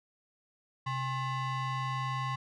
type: ring-modulated tone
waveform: square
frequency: 469.5 Hz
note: A#4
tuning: 12 cents sharp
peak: -29 dBFS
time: 0.86-2.36 s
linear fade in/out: 10 ms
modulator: 600 Hz
effects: low-pass 4000 Hz 12 dB/octave